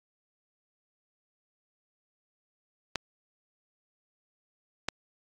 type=clicks; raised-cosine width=0.2 ms; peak=-11 dBFS; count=2; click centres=2.957 / 4.886 s; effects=AAC 64 kbps